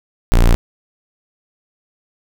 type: tone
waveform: square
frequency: 29.14 Hz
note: A#0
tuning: in tune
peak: -8 dBFS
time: 0.32-0.55 s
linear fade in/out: 0 ms
effects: none